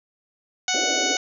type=harmonic tone; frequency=740 Hz; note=F#5; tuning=in tune; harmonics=1 / 2 / 3 / 4 / 5 / 6 / 7 / 8 / 9; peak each=-29 / -30 / -28 / -29 / -29 / -33 / -32 / -29 / -29 dBFS; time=0.68-1.17 s; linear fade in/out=2 ms
type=band-pass noise; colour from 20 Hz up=white; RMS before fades=-30 dBFS; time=0.74-1.16 s; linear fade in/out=5 ms; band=250 to 660 Hz; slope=96 dB/octave
effects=none